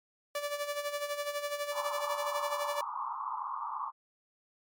sawtooth tone with tremolo, 581 Hz, D5, 19 cents flat, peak -27 dBFS, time 0.35-2.81 s, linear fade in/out 2 ms, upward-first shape sine, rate 12 Hz, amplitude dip 65%
white band-pass noise, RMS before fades -37 dBFS, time 1.71-3.92 s, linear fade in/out 50 ms, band 860 to 1200 Hz, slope 96 dB/octave
effects MP3 96 kbps

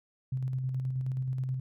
sine tone with tremolo, 130 Hz, C3, 11 cents flat, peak -28 dBFS, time 0.32-1.6 s, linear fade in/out 5 ms, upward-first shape square, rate 9.4 Hz, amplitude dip 30%, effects none

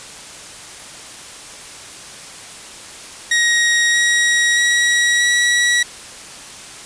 sawtooth tone with pitch steps, 1886 / 1900.2 / 1914.5 / 1929 Hz, A#6 / A#6 / A#6 / B6, +20 / +33 / +46 / -41 cents, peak -9 dBFS, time 3.31-5.83 s, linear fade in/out 5 ms, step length 630 ms, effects white hiss -35 dBFS RMS until 6.85 s + resampled to 22050 Hz

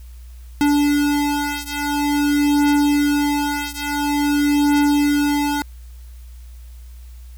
square beating tone pair, 290 / 290.48 Hz, D4 / D4, -22 / -19 cents, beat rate 0.48 Hz, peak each -19 / -20 dBFS, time 0.61-5.62 s, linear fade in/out 0 ms, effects added 60 Hz sine -35 dBFS peak until 7.37 s + white hiss -54 dBFS RMS until 7.37 s

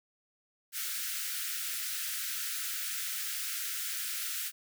white high-pass noise, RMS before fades -36 dBFS, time 0.72-4.52 s, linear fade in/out 50 ms, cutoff 1300 Hz, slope 96 dB/octave, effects none

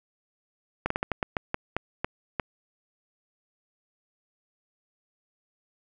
slowing click train, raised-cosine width 0.5 ms, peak -11 dBFS, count 11, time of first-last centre 0.86-2.398 s, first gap 44 ms, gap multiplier 1.26, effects none

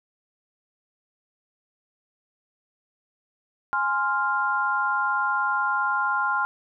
sine chord, F minor, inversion first, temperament equal, 830.6 / 1046.5 / 1396.9 Hz, Ab5 / C6 / F6, 0 / 0 / 0 cents, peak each -28 / -26 / -24 dBFS, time 3.73-6.45 s, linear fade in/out 0 ms, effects none

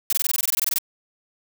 blue noise bursts, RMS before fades -21 dBFS, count 15, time 0.1-0.785 s, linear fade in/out 2 ms, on 27 ms, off 20 ms, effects none

